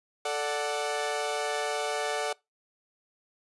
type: chord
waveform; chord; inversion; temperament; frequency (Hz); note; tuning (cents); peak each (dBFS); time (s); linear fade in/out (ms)
sawtooth; D major; second; equal; 440 / 587.3 / 740; A4 / D5 / F#5; 0 / 0 / 0; -29; 0.25-2.33; 5
effects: noise-tail reverb RT60 0.2 s tail -23 dB re dry + resampled to 24000 Hz